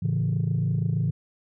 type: chord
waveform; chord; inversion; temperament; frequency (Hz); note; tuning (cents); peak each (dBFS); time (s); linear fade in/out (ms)
sine; A major; none; equal; 110 / 138.59 / 164.81; A2 / C#3 / E3; 0 / 0 / 0; -25; 0.02-1.11; 10
effects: tanh soft clip ceiling -17 dBFS